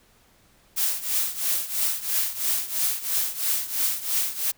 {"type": "noise with tremolo", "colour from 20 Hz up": "blue", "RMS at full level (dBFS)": -22, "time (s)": [0.76, 4.52], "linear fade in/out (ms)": 20, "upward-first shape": "triangle", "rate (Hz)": 3, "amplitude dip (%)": 85, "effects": ["pink hiss -59 dBFS RMS until 4.57 s"]}